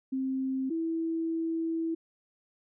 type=tone pair in turn; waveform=sine; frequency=264.1 / 327.5 Hz; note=C4 / E4; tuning=+16 / -11 cents; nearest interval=major third; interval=373 cents; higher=second; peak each=-28 dBFS; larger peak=neither; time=0.12-0.7 / 0.7-1.95 s; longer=second; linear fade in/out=10 ms; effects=none